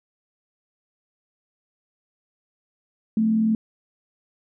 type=tone with frequency modulation; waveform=sine; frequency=220 Hz; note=A3; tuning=in tune; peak=-17 dBFS; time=3.17-3.55 s; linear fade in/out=2 ms; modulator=40 Hz; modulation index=0.34; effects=none